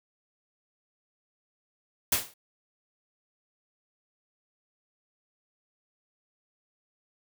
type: noise with exponential decay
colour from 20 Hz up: white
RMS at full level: -20 dBFS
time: 2.12-2.34 s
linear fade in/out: 5 ms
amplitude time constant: 46 ms
effects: none